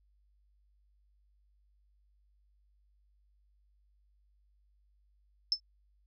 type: tone with exponential decay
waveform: sine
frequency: 5274 Hz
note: E8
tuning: in tune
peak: -21 dBFS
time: 5.52-5.6 s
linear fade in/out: 1 ms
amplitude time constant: 16 ms
effects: added 50 Hz sine -66 dBFS peak until 6.06 s